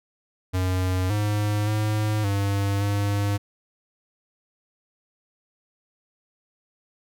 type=tone with pitch steps; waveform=square; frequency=92.3 / 104.6 / 106.9 / 99.7 / 101.4 Hz; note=F#2 / G#2 / A2 / G2 / G#2; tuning=-4 / +13 / -49 / +30 / -41 cents; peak=-22 dBFS; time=0.53-3.38 s; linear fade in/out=20 ms; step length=570 ms; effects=none